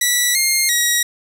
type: tone with pitch steps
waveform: 10% pulse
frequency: 1955 / 2125 / 1908 Hz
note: B6 / C7 / A#6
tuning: -18 / +26 / +40 cents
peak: -5 dBFS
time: 0.01-1.03 s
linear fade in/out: 5 ms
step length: 340 ms
effects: none